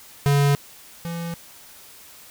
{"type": "tone pair in turn", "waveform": "square", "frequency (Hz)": [142, 168.87], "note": ["C#3", "E3"], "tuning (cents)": [42, 42], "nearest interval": "minor third", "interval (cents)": 300, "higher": "second", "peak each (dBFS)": [-16, -28], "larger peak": "first", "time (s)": [[0.26, 0.55], [1.05, 1.34]], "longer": "neither", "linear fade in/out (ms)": 0, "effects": ["white hiss -46 dBFS RMS until 2.3 s"]}